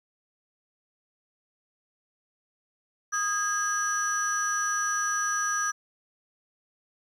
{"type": "tone cluster", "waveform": "sine", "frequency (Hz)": [1242, 1631, 5910], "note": ["D#6", "G#6", "F#8"], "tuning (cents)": [-3, -32, -3], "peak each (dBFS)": -28, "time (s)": [3.12, 5.72], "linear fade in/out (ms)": 20, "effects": ["tanh soft clip ceiling -20 dBFS", "10-bit"]}